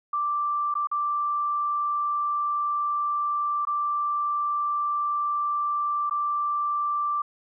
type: tone with dropouts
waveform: sine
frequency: 1174.7 Hz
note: D6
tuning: in tune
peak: -23 dBFS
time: 0.13-7.22 s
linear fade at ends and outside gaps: 5 ms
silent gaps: 0.741-0.752 / 0.872-0.914 / 3.652-3.67 / 6.097-6.109 s
effects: none